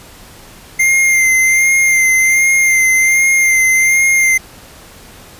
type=tone with vibrato; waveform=square; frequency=2100 Hz; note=C7; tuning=6 cents sharp; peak=-9 dBFS; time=0.79-4.38 s; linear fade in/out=10 ms; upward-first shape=sine; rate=1.3 Hz; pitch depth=29 cents each way; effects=pink hiss -38 dBFS RMS until 5.39 s + resampled to 32000 Hz